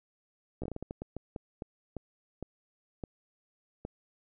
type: slowing click train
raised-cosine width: 2 ms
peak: -24 dBFS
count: 16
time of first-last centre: 0.62-3.851 s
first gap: 15 ms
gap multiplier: 1.33
effects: none